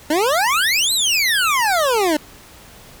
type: exponential two-way sweep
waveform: 25% pulse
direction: up then down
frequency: 288.6 to 4177 to 288.6 Hz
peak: -11 dBFS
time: 0.1-2.17 s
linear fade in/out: 5 ms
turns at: 0.93 s
effects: pink hiss -43 dBFS RMS until 3 s